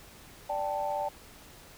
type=chord; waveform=sine; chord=D suspended fourth; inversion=none; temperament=equal; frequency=587.3 / 784 / 880 Hz; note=D5 / G5 / A5; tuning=0 / 0 / 0 cents; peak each=-33 dBFS; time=0.49-1.09 s; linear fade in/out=10 ms; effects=tanh soft clip ceiling -20 dBFS + pink hiss -52 dBFS RMS until 1.77 s